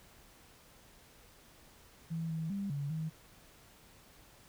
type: tone with pitch steps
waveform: sine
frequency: 163.9 / 160.8 / 198.7 / 142.1 / 158.4 Hz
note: E3 / E3 / G3 / C#3 / D#3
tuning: -10 / -43 / +24 / +43 / +31 cents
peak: -34 dBFS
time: 2.1-3.1 s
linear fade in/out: 20 ms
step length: 200 ms
effects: pink hiss -60 dBFS RMS until 4.48 s